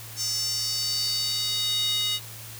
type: tone with high-pass filter sweep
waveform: square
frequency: 415.3 Hz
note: G#4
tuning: in tune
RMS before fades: -27 dBFS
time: 0.16-2.2 s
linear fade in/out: 50 ms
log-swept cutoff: 5700 to 3400 Hz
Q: 6
effects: added 112 Hz sine -43 dBFS peak until 2.59 s + white hiss -42 dBFS RMS until 2.59 s